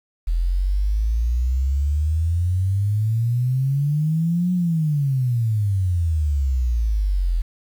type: exponential two-way sweep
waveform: sine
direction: up then down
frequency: 41.14 to 182.5 to 41.14 Hz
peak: -17 dBFS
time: 0.27-7.42 s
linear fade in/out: 10 ms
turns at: 4.53 s
effects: 8-bit